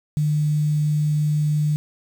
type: tone with quantisation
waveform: sine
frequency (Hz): 150.5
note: D3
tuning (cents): +43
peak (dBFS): -17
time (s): 0.17-1.76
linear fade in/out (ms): 0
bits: 7
effects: none